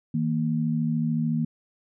sine tone pair together, 159.37 / 233.1 Hz, D#3 / A#3, +42 / 0 cents, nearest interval perfect fifth, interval 658 cents, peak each -25 dBFS, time 0.14-1.45 s, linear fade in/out 5 ms, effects none

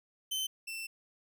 sawtooth tone pair in turn, 3074 / 2680 Hz, G7 / E7, -35 / +28 cents, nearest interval major second, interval 237 cents, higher first, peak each -29 / -35 dBFS, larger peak first, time 0.31-0.47 / 0.67-0.87 s, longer second, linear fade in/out 10 ms, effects none

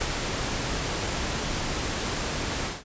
pink noise with ADSR envelope, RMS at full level -26 dBFS, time 0-2.84 s, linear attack 14 ms, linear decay 38 ms, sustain -3 dB, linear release 190 ms, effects resampled to 16000 Hz

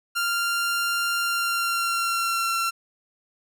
sawtooth tone with pitch glide, 1391 to 1358.4 Hz, F6 to F6, -7 to -48 cents, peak -19 dBFS, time 0.15-2.71 s, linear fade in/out 20 ms, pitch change -41 cents, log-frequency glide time 1.2-2.56 s, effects none

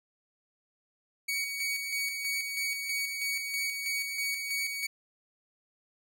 sawtooth tone with tremolo, 2248 Hz, C#7, 24 cents sharp, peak -26 dBFS, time 1.28-4.87 s, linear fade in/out 10 ms, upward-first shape square, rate 3.1 Hz, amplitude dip 40%, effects none

